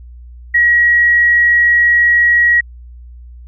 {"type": "tone", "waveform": "sine", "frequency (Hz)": 1907, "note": "A#6", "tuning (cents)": 39, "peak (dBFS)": -7, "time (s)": [0.54, 2.61], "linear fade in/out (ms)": 10, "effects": ["added 60 Hz sine -32 dBFS peak until 3.47 s"]}